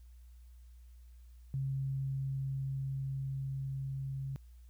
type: tone with level ramp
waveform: sine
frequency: 135.4 Hz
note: C#3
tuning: 40 cents flat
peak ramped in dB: -32 to -36 dBFS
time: 1.54-4.36 s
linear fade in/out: 0 ms
effects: added 60 Hz sine -52 dBFS peak until 4.69 s + white hiss -74 dBFS RMS until 4.69 s